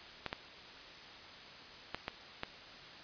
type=clicks; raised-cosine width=0.3 ms; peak=-20 dBFS; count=5; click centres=0.263 / 0.329 / 1.946 / 2.081 / 2.434 s; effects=white hiss -51 dBFS RMS until 3.03 s + resampled to 11025 Hz